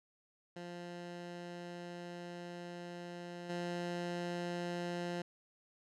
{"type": "tone with level steps", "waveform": "15% pulse", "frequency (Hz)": 174.61, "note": "F3", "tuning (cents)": 0, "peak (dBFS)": [-38, -31], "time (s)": [0.56, 5.22], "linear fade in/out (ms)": 5, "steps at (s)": 3.49, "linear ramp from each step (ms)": 10, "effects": ["low-pass 6000 Hz 12 dB/octave"]}